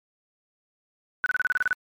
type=tone bursts; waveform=sine; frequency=1493 Hz; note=F#6; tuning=15 cents sharp; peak=-19 dBFS; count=10; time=1.24-1.729 s; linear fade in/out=0 ms; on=21 ms; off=31 ms; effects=MP3 96 kbps